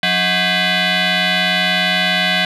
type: tone with frequency modulation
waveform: sine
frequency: 731 Hz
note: F#5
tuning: 21 cents flat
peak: -11 dBFS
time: 0.03-2.45 s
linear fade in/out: 2 ms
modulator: 455 Hz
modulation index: 7.2
effects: tanh soft clip ceiling -11 dBFS

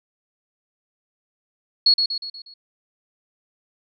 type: tone with echo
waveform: sine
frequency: 4342 Hz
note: C#8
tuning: 37 cents flat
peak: -11 dBFS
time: 1.86-1.94 s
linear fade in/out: 5 ms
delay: 120 ms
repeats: 5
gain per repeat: -6 dB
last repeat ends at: 2.54 s
effects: none

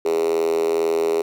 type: tone with high-pass filter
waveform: 5% pulse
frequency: 82.2 Hz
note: E2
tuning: 4 cents flat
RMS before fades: -20 dBFS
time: 0.05-1.22 s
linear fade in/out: 5 ms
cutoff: 400 Hz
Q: 10
effects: none

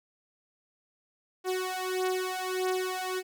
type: beating tone pair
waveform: sawtooth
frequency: 370 / 371.6 Hz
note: F#4 / F#4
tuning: 0 / +7 cents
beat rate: 1.6 Hz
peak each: -28 dBFS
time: 1.44-3.23 s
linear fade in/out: 50 ms
effects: none

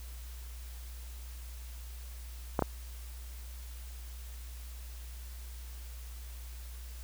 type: clicks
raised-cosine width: 1 ms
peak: -13 dBFS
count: 2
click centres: 2.592 / 2.623 s
effects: added 60 Hz sine -42 dBFS peak until 7.03 s + white hiss -54 dBFS RMS until 7.03 s

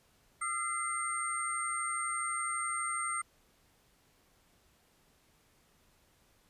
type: tone cluster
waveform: sine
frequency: 1223 / 1355 / 2068 / 8550 Hz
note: D#6 / E6 / C7 / C9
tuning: -30 / +47 / -21 / +36 cents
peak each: -38 / -37 / -40 / -37 dBFS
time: 0.41-3.22 s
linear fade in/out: 10 ms
effects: pink hiss -68 dBFS RMS until 6.49 s + resampled to 32000 Hz

